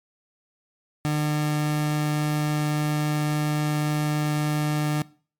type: tone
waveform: 30% pulse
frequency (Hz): 150.3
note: D3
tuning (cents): +40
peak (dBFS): -19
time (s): 1.05-5.02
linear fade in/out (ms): 0
effects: noise-tail reverb RT60 0.4 s tail -20 dB re dry + MP3 96 kbps